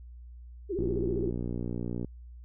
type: tone with vibrato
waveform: sine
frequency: 367.7 Hz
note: F#4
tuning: 11 cents flat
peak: -29 dBFS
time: 0.69-1.31 s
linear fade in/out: 20 ms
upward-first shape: triangle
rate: 15 Hz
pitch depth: 230 cents each way
type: click train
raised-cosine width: 3 ms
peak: -21 dBFS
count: 76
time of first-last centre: 0.79-2.046 s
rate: 59.7 Hz
effects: added 60 Hz sine -44 dBFS peak until 2.44 s